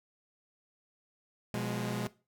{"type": "chord", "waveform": "sawtooth", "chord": "F diminished", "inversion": "second", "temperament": "equal with one note detuned", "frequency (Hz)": [123.47, 177.97, 207.7], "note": ["Cb3", "F3", "Ab3"], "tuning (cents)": [0, 33, 0], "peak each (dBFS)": [-33, -35, -32], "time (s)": [1.54, 2.07], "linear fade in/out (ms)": 0, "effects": ["noise-tail reverb RT60 0.3 s tail -18 dB re dry"]}